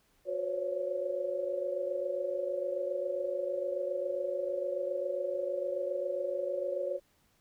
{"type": "tone cluster", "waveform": "sine", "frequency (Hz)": [363.7, 513, 534, 561], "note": ["F#4", "C5", "C5", "C#5"], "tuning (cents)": [-30, -34, 35, 21], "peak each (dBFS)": [-39, -39, -39, -33], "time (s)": [0.25, 7], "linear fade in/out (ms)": 50, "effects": ["pink hiss -70 dBFS RMS until 7.4 s"]}